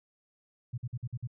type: tone bursts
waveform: sine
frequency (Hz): 121.3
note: B2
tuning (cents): -31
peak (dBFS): -32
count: 6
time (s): 0.73-1.274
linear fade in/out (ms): 10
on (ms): 49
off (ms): 50
effects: none